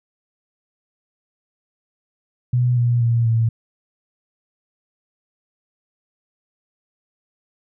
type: tone with pitch steps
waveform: sine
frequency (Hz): 123.47 / 120.23 / 117.08 / 114.01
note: B2 / B2 / A#2 / A#2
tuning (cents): 0 / -46 / +8 / -38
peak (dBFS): -14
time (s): 2.53-3.49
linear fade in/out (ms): 5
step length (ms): 240
effects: none